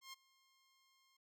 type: tone with ADSR envelope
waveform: 10% pulse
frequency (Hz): 1066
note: C6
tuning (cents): +32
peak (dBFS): -40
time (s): 0.01-1.17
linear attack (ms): 120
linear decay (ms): 16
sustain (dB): -24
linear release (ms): 6
effects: none